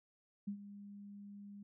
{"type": "tone with ADSR envelope", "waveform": "sine", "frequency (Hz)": 202.4, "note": "G#3", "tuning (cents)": -44, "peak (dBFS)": -36, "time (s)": [0.47, 1.63], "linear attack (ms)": 11, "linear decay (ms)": 85, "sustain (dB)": -13, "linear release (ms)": 5, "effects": []}